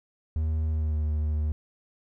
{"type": "tone with pitch glide", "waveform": "triangle", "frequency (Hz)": [78.6, 76.1], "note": ["D#2", "D#2"], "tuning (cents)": [18, -38], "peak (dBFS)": -22, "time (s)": [0.36, 1.52], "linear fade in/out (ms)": 0, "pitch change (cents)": -56, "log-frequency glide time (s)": [0.69, 1.02], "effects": []}